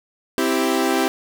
sawtooth chord, C major, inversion none, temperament equal, 261.6 / 329.6 / 392 Hz, C4 / E4 / G4, 0 / 0 / 0 cents, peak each -18 dBFS, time 0.38-1.08 s, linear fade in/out 0 ms, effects none

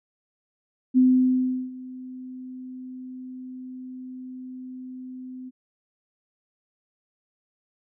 sine tone with ADSR envelope, 255.6 Hz, C4, 40 cents flat, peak -13 dBFS, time 0.94-5.51 s, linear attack 34 ms, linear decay 730 ms, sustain -22 dB, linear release 31 ms, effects none

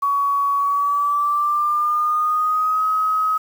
sine tone with pitch glide, 1125 to 1270.1 Hz, C#6 to D#6, +25 to +35 cents, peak -16 dBFS, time 0.02-3.38 s, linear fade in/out 10 ms, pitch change +210 cents, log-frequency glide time 0.59-2.84 s, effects 7-bit

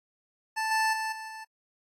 25% pulse tone with level steps, 880 Hz, A5, in tune, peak -24 / -20 / -26 / -34 / -36 dBFS, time 0.56-1.45 s, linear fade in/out 20 ms, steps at 0.71 / 0.93 / 1.12 / 1.28 s, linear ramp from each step 5 ms, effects low-pass 10000 Hz 12 dB/octave + AAC 48 kbps

